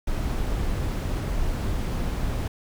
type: noise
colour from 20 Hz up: brown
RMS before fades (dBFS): -26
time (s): 0.07-2.48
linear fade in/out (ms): 5
effects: none